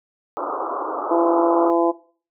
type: band-pass noise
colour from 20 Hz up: white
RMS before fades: -26 dBFS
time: 0.37-1.7 s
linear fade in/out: 0 ms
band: 280 to 1300 Hz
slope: 96 dB/octave
type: harmonic tone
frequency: 169.2 Hz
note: E3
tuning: 45 cents sharp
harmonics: 2 / 3 / 4 / 5 / 6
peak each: -18 / -23 / -22 / -26 / -26 dBFS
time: 1.1-1.92 s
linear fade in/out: 20 ms
effects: noise-tail reverb RT60 0.4 s tail -17 dB re dry